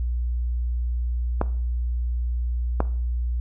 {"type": "clicks", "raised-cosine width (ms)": 1, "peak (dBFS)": -7, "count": 2, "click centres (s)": [1.414, 2.804], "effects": ["noise-tail reverb RT60 0.5 s tail -17 dB re dry", "added 60 Hz sine -22 dBFS peak until 3.4 s"]}